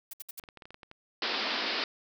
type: noise bursts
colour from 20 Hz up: blue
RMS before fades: -41 dBFS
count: 4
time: 0.11-0.398 s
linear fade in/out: 5 ms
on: 24 ms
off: 64 ms
type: clicks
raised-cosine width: 0.3 ms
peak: -31 dBFS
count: 10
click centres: 0.398 / 0.438 / 0.488 / 0.573 / 0.622 / 0.655 / 0.706 / 0.744 / 0.832 / 0.914 s
type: band-pass noise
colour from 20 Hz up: white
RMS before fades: -32 dBFS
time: 1.22-1.84 s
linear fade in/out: 2 ms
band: 210 to 5100 Hz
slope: 96 dB/octave
effects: none